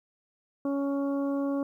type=harmonic tone; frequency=279.1 Hz; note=C#4; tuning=12 cents sharp; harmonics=1 / 2 / 3 / 4 / 5; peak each=-27 / -33 / -45 / -42 / -50 dBFS; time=0.65-1.63 s; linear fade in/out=2 ms; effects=11-bit